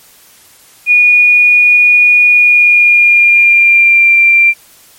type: tone with pitch glide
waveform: sine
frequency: 2450 to 2367 Hz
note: D#7 to D7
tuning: -27 to +13 cents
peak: -3 dBFS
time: 0.86-4.54 s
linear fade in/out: 50 ms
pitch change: -60 cents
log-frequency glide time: 2.29-4.16 s
effects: white hiss -42 dBFS RMS until 4.98 s + MP3 64 kbps